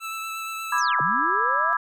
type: tone with vibrato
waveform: 25% pulse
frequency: 1318.5 Hz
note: E6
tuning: in tune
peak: -26 dBFS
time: 0-0.82 s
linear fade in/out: 50 ms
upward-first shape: sine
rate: 8.5 Hz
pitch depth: 10 cents each way
type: chord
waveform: sine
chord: E dominant seventh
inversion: second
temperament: just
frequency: 988.9 / 1186.7 / 1318.5 / 1648.1 Hz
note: B5 / D6 / E6 / G#6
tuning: +2 / +18 / 0 / -14 cents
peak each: -25 dBFS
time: 0.72-1.77 s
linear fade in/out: 5 ms
type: linear two-way sweep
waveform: sine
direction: down then up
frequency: 6750 to 130.81 to 698 Hz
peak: -31 dBFS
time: 0.78-1.73 s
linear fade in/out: 0 ms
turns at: 1.01 s
effects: none